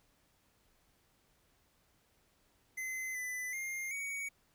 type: tone with pitch steps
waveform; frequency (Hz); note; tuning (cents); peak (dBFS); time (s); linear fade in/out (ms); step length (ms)
square; 2050 / 2001 / 2117 / 2245; C7 / B6 / C7 / C#7; -36 / +22 / +20 / +21; -38; 2.77-4.29; 10; 380
effects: pink hiss -72 dBFS RMS until 4.54 s